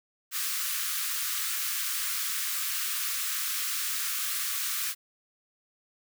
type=high-pass noise; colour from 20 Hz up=white; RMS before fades=-31 dBFS; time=0.31-4.95 s; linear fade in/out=50 ms; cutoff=1100 Hz; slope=96 dB/octave; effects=none